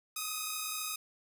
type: tone pair together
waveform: 5% pulse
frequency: 1244.5 / 1276.5 Hz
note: D#6 / D#6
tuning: 0 / +44 cents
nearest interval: unison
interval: 44 cents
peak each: -25 / -28 dBFS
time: 0.16-0.96 s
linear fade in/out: 5 ms
effects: none